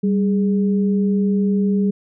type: tone pair together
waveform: sine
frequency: 196 / 415.3 Hz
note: G3 / G#4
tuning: 0 / 0 cents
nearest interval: octave + minor second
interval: 1300 cents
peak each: -15 / -24 dBFS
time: 0.03-1.91 s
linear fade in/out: 10 ms
effects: none

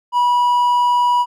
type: tone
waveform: triangle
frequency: 975 Hz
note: B5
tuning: 23 cents flat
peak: -10 dBFS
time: 0.12-1.26 s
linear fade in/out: 50 ms
effects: none

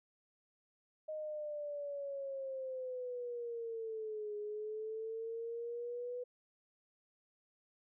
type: linear two-way sweep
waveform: sine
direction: down then up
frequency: 622.3 to 415.6 to 495.3 Hz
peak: -39 dBFS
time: 1.08-6.24 s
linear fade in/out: 10 ms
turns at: 4.36 s
effects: none

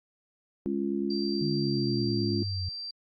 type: chord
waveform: sine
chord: Db major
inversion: second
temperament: just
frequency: 207.9 / 277.2 / 346.5 Hz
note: Ab3 / Db4 / F4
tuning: +2 / 0 / -14 cents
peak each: -31 / -32 / -31 dBFS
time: 0.66-2.43 s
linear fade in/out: 0 ms
type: tone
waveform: sine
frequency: 4699 Hz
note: D8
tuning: in tune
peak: -35 dBFS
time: 1.1-2.91 s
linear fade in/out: 5 ms
type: linear sweep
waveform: sine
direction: down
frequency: 151.7 to 90 Hz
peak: -30 dBFS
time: 1.41-2.69 s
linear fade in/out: 5 ms
effects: Opus 48 kbps

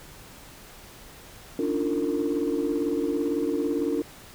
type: tone cluster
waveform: sine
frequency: 283.1 / 301 / 347.2 / 455.1 Hz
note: C#4 / D4 / F4 / A#4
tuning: +37 / +43 / -10 / -42 cents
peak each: -28 dBFS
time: 1.59-4.02 s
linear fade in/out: 2 ms
effects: tanh soft clip ceiling -17 dBFS + pink hiss -47 dBFS RMS until 4.34 s

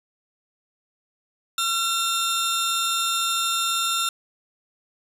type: tone pair together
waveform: sawtooth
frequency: 1363 / 3639 Hz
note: F6 / A#7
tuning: -43 / -42 cents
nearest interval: octave + perfect fourth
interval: 1701 cents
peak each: -21 dBFS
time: 1.58-4.09 s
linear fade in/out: 2 ms
effects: resampled to 32000 Hz + 8-bit

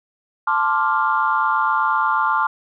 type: chord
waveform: sine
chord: D minor seventh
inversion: second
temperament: equal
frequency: 880 / 1046.5 / 1174.7 / 1396.9 Hz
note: A5 / C6 / D6 / F6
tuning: 0 / 0 / 0 / 0 cents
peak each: -21 dBFS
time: 0.47-2.47 s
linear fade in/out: 5 ms
effects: tanh soft clip ceiling -5 dBFS

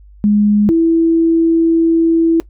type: tone pair in turn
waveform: sine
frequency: 207.7 / 329.7 Hz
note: G#3 / E4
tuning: 0 / 0 cents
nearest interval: minor sixth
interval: 800 cents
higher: second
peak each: -8 dBFS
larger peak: neither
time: 0.24-0.69 / 0.69-2.4 s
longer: second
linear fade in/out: 0 ms
effects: noise-tail reverb RT60 0.1 s tail -20 dB re dry + added 50 Hz sine -38 dBFS peak until 2.49 s

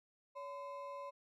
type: ring-modulated tone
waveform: triangle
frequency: 792 Hz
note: G5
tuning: 18 cents sharp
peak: -39 dBFS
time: 0.35-1.11 s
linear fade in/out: 20 ms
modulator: 228 Hz
effects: none

